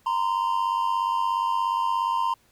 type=tone pair together; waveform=triangle; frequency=932.3 / 1029.3 Hz; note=A#5 / C6; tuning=0 / -29 cents; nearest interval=major second; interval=171 cents; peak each=-23 dBFS; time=0.06-2.34 s; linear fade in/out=5 ms; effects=pink hiss -62 dBFS RMS until 2.51 s